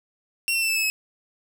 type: tone with pitch steps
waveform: sawtooth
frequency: 2733 / 2700 / 2667 / 2635 / 2604 / 2572 Hz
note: F7 / E7 / E7 / E7 / E7 / E7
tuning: -38 / +41 / +20 / -1 / -22 / -43 cents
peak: -18 dBFS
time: 0.48-0.9 s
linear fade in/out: 0 ms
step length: 70 ms
effects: none